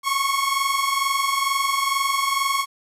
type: tone pair together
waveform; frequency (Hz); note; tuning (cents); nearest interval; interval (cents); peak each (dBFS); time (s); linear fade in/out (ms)
sawtooth; 1088 / 1110.2; C#6 / C#6; -33 / +2; unison; 35; -19; 0.03-2.66; 50
effects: resampled to 32000 Hz + 9-bit